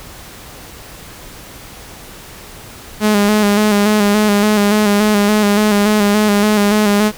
sawtooth tone with vibrato, 208.1 Hz, G#3, 4 cents sharp, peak -6 dBFS, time 3-7.12 s, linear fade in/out 50 ms, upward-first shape square, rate 3.5 Hz, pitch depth 36 cents each way, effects pink hiss -35 dBFS RMS until 7.17 s

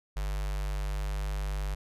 square tone with notch filter, 49.81 Hz, G1, 28 cents sharp, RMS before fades -32 dBFS, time 0.16-1.75 s, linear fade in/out 10 ms, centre 270 Hz, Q 0.7, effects resampled to 32000 Hz

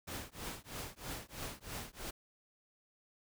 pink noise with tremolo, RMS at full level -41 dBFS, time 0.07-2.11 s, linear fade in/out 10 ms, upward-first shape triangle, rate 3.1 Hz, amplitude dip 100%, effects none

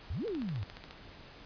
sine exponential two-way sweep, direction up then down, 61.74 to 492.4 to 89.2 Hz, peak -33 dBFS, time 0.1-0.64 s, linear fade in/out 5 ms, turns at 0.26 s
click train, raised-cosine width 0.2 ms, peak -28 dBFS, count 10, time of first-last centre 0.28-0.909 s, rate 14.3 Hz
effects pink hiss -52 dBFS RMS until 1.45 s + resampled to 11025 Hz

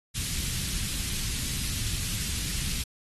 pink band-stop noise, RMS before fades -31 dBFS, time 0.14-2.84 s, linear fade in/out 20 ms, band 150 to 3000 Hz, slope 12 dB/octave, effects AAC 32 kbps

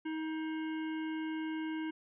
harmonic tone with a mistuned harmonic, 316 Hz, D#4, 27 cents sharp, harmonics 1 / 3 / 5 / 7 / 9 / 10, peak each -35 / -48 / -48 / -51 / -54 / -62 dBFS, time 0.05-1.91 s, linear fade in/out 10 ms, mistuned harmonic 7, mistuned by -32 cents, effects none

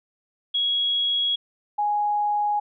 sine tone pair in turn, 3322 / 830.5 Hz, G#7 / G#5, 0 / 0 cents, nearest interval 2 octaves, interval 2400 cents, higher first, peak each -20 dBFS, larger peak neither, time 0.54-1.36 / 1.78-2.6 s, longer neither, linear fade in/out 10 ms, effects none

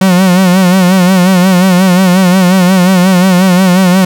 45% pulse tone with vibrato, 184 Hz, F#3, 9 cents flat, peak -4 dBFS, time 0.01-4.05 s, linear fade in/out 5 ms, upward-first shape sine, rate 5.6 Hz, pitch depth 74 cents each way, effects none

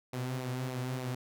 sawtooth tone with flanger, 127.6 Hz, C3, 43 cents flat, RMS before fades -36 dBFS, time 0.13-1.15 s, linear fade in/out 5 ms, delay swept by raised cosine 0.6 to 6.2 ms, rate 3.4 Hz, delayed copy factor -0.5, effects none

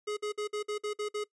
square tone bursts, 419.4 Hz, G#4, 17 cents sharp, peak -32 dBFS, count 8, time 0.07-1.241 s, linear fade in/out 10 ms, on 100 ms, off 53 ms, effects noise-tail reverb RT60 0.1 s tail -21 dB re dry + resampled to 22050 Hz

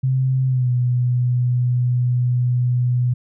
sine tone with pitch glide, 130.81 to 123.61 Hz, C3 to B2, 0 to +2 cents, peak -15 dBFS, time 0.03-3.14 s, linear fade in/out 10 ms, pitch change -98 cents, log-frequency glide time 0.47-0.7 s, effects none

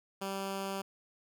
10% pulse tone, 194.8 Hz, G3, 11 cents flat, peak -27 dBFS, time 0.21-0.82 s, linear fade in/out 10 ms, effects none

